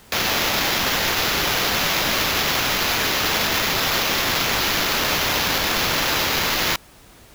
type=noise with sample-and-hold; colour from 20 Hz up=blue; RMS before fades=-21 dBFS; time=0.12-6.76 s; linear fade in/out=2 ms; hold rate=8820 Hz; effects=pink hiss -48 dBFS RMS until 7.34 s